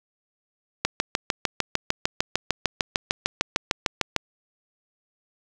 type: click train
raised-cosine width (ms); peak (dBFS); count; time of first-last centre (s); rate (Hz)
0.2; -3; 23; 0.85-4.163; 6.64
effects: none